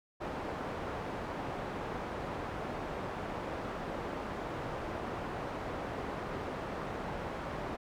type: low-pass noise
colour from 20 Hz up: white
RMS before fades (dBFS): -39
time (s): 0.2-7.77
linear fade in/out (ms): 20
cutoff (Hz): 890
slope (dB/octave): 12
effects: none